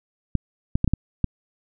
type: clicks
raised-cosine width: 5 ms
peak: -7 dBFS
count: 6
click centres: 0.353 / 0.755 / 0.844 / 0.877 / 0.936 / 1.243 s
effects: none